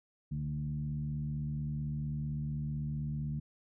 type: tone with frequency modulation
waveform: sine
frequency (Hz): 146.83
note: D3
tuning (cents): 0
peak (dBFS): -33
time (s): 0.31-3.4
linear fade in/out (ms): 10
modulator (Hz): 75.7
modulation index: 0.76
effects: none